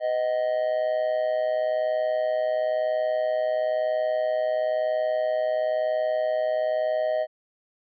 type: tone with amplitude modulation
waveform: triangle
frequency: 625 Hz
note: D#5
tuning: 8 cents sharp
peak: -17 dBFS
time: 0-7.27 s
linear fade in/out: 50 ms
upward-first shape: sine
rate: 121 Hz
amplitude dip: 70%
effects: resampled to 11025 Hz